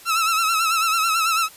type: tone with vibrato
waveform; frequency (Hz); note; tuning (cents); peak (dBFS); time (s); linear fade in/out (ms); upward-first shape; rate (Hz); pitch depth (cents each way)
sawtooth; 1318.5; E6; 0; -14; 0.05-1.49; 50; sine; 9.1; 65
effects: white hiss -45 dBFS RMS until 1.56 s + resampled to 32000 Hz